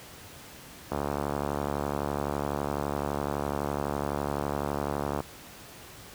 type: click train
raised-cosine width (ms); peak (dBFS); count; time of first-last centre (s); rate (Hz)
1; -15; 309; 0.92-5.204; 71.9
effects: pink hiss -47 dBFS RMS until 6.14 s + high-pass 60 Hz 12 dB/octave